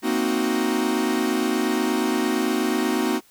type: chord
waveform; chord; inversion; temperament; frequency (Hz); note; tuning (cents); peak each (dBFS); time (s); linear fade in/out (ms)
45% pulse; C half-diminished seventh; third; equal; 233.1 / 261.6 / 311.1 / 370; Bb3 / C4 / Eb4 / Gb4; 0 / 0 / 0 / 0; -26; 0.02-3.21; 50
effects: white hiss -56 dBFS RMS until 3.3 s